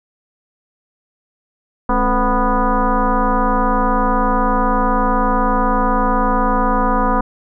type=tone with frequency modulation; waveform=sine; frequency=508 Hz; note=B4; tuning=49 cents sharp; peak=-12 dBFS; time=1.89-7.21 s; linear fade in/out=5 ms; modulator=240 Hz; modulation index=3.1; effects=none